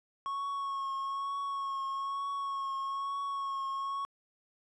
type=tone with vibrato; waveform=triangle; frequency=1100 Hz; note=C#6; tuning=14 cents flat; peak=-31 dBFS; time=0.26-4.05 s; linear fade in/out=0 ms; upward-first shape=triangle; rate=1.1 Hz; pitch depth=28 cents each way; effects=resampled to 24000 Hz